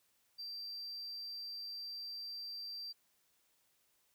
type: tone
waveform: sine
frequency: 4699 Hz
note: D8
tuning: in tune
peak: -40 dBFS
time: 0.38-2.93 s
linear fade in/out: 20 ms
effects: tanh soft clip ceiling -41 dBFS + white hiss -75 dBFS RMS until 4.14 s